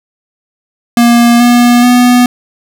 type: tone with pitch steps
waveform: square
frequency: 236.8 / 241.4 / 246 Hz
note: A#3 / B3 / B3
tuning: +27 / -39 / -7 cents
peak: -4 dBFS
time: 0.97-2.26 s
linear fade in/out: 2 ms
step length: 430 ms
effects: none